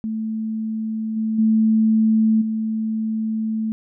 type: tone with level steps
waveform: sine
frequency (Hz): 220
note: A3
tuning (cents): 0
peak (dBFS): -22 / -19 / -13 / -20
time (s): 0.04-3.72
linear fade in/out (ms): 0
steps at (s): 1.16 / 1.38 / 2.41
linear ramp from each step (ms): 10
effects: none

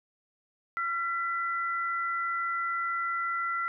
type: tone pair together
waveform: sine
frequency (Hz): 1367 / 1991.8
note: F6 / B6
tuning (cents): -37 / +14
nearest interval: perfect fifth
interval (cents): 651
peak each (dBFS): -29 / -34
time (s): 0.77-3.68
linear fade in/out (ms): 0
effects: none

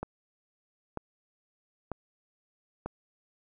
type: click train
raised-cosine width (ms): 1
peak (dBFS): -20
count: 4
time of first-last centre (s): 0.03-2.86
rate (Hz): 1.06
effects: none

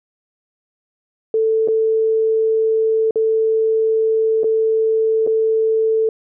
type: tone with dropouts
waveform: sine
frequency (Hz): 442.8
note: A4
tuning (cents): +11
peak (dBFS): -13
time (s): 1.34-6.09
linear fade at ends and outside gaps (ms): 2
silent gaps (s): 1.676-1.684 / 3.109-3.157 / 4.434-4.442 / 5.266-5.273
effects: none

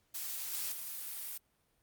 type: noise with level steps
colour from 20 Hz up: blue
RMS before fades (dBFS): -40 / -37 / -42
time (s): 0.14-1.38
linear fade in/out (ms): 10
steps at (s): 0.53 / 0.72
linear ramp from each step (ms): 2
effects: pink hiss -75 dBFS RMS until 1.82 s + Opus 48 kbps

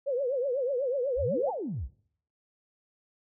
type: tone with vibrato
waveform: sine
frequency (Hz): 523.3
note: C5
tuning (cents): 0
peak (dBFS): -26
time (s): 0.06-1.51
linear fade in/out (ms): 20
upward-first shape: triangle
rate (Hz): 8.1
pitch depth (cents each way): 190
type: exponential two-way sweep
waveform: sine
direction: up then down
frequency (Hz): 49 to 926 to 49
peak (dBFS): -31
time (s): 1.16-1.89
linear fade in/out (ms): 50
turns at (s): 1.5
effects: noise-tail reverb RT60 0.6 s tail -21 dB re dry

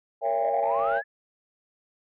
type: chord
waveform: sine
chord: A# diminished seventh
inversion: none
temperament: just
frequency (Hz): 466.2 / 559.4 / 671.3 / 805.5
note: A#4 / C#5 / E5 / G5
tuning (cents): 0 / +16 / +31 / +47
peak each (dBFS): -31 / -27 / -26 / -26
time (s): 0.21-1.02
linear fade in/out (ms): 50
type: exponential sweep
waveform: sine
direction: up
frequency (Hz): 523.3 to 1760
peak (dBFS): -28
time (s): 0.38-1.04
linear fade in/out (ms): 50
effects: tanh soft clip ceiling -16 dBFS

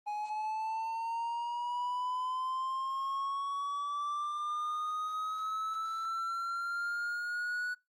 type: linear sweep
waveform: triangle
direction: up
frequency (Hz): 830.6 to 1476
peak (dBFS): -31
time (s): 0.06-7.75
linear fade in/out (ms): 20
effects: noise-tail reverb RT60 0.2 s tail -21 dB re dry + Opus 24 kbps

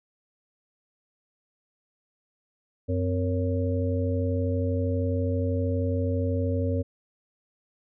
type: harmonic tone with a mistuned harmonic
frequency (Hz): 92.5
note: F#2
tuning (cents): 0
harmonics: 1 / 3 / 5 / 6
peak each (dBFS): -25 / -30 / -32 / -33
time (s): 2.88-6.83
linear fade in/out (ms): 20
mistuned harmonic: 3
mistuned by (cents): -120
effects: none

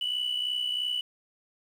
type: tone pair together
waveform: sine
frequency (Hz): 2918 / 2981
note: F#7 / F#7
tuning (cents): -25 / +12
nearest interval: unison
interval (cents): 37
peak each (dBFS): -32 / -27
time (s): 0.01-1.01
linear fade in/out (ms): 5
effects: tanh soft clip ceiling -23 dBFS + 9-bit

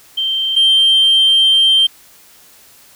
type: tone pair in turn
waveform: sine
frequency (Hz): 3136 / 3148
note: G7 / G7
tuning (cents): 0 / +7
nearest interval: unison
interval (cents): 7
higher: second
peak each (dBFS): -14 / -6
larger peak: second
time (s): 0.17-0.56 / 0.56-1.87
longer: second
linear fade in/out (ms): 10
effects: tanh soft clip ceiling -5 dBFS + white hiss -45 dBFS RMS until 2.95 s

